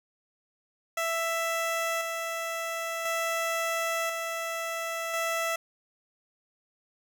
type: tone with tremolo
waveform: 15% pulse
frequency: 662 Hz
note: E5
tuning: 7 cents sharp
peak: -21 dBFS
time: 0.97-5.56 s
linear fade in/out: 5 ms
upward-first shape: square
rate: 0.48 Hz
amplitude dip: 35%
effects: none